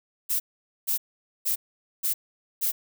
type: noise bursts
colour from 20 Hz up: violet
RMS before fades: -25 dBFS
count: 5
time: 0.29-2.72 s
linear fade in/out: 20 ms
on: 110 ms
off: 470 ms
effects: none